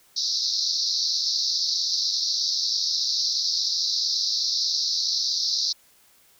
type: band-pass noise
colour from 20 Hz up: pink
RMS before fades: -25 dBFS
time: 0.16-5.73 s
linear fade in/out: 10 ms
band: 4000 to 5700 Hz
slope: 96 dB/octave
effects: white hiss -58 dBFS RMS until 6.39 s